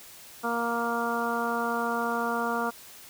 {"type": "harmonic tone", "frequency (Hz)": 234.2, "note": "A#3", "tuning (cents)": 8, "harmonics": [1, 2, 3, 4, 5, 6], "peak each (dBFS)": [-33, -33, -33, -33, -33, -33], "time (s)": [0.43, 2.71], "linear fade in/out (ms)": 20, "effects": ["white hiss -48 dBFS RMS until 3.09 s"]}